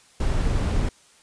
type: noise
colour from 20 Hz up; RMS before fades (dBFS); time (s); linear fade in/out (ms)
brown; -22; 0.2-0.89; 5
effects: white hiss -55 dBFS RMS until 1.22 s + resampled to 22050 Hz